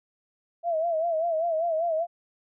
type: tone with vibrato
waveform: sine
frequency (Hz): 659.3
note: E5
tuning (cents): 0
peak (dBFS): -23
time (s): 0.63-2.07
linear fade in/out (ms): 50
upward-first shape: sine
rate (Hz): 5.1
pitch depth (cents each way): 89
effects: none